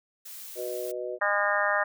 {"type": "noise", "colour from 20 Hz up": "blue", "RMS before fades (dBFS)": -42, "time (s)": [0.25, 0.92], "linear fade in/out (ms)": 10}
{"type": "chord", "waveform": "sine", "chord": "B major", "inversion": "second", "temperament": "just", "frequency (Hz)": [370.4, 493.9, 617.4], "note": ["F#4", "B4", "D#5"], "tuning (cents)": [2, 0, -14], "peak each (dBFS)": -35, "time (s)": [0.55, 1.19], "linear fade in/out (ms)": 50}
{"type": "harmonic tone", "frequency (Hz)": 203.7, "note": "G#3", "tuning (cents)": -33, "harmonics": [3, 4, 5, 6, 7, 8, 9], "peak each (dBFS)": [-29, -32, -33, -30, -33, -30, -29], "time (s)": [1.21, 1.84], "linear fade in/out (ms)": 10}
{"effects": []}